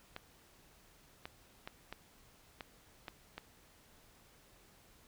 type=clicks; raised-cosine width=0.3 ms; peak=-27 dBFS; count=7; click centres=0.164 / 1.255 / 1.675 / 1.926 / 2.608 / 3.082 / 3.38 s; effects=pink hiss -64 dBFS RMS until 5.07 s